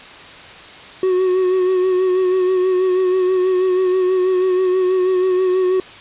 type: tone with vibrato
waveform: triangle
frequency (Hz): 370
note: F#4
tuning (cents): 0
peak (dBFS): -11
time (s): 1.03-5.8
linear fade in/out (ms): 2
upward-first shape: sine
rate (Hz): 6.2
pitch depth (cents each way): 32
effects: white hiss -37 dBFS RMS until 6 s + resampled to 8000 Hz